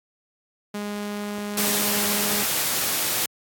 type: tone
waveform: sawtooth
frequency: 206.4 Hz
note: G#3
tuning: 10 cents flat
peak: -24 dBFS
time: 0.74-2.43 s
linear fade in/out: 5 ms
type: clicks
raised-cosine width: 2 ms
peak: -25 / -20 dBFS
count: 2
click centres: 1.383 / 1.816 s
type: noise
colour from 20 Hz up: white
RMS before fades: -24 dBFS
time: 1.57-3.26 s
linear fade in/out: 5 ms
effects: high-pass 100 Hz 12 dB/octave + AAC 64 kbps